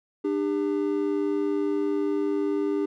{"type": "tone pair together", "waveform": "triangle", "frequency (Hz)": [299.6, 399.9], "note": ["D4", "G4"], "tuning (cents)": [35, 35], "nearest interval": "perfect fourth", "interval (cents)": 500, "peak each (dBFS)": -24, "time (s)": [0.24, 2.86], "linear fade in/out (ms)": 10, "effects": []}